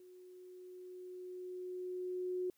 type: tone with level ramp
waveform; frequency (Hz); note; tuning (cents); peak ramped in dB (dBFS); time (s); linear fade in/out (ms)
sine; 364.6; F#4; -25; -55 to -34; 0-2.5; 2
effects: white hiss -75 dBFS RMS until 2.57 s